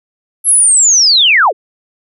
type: linear sweep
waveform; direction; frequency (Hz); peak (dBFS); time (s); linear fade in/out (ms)
sine; down; 11300 to 327.4; -5; 0.44-1.53; 50
effects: none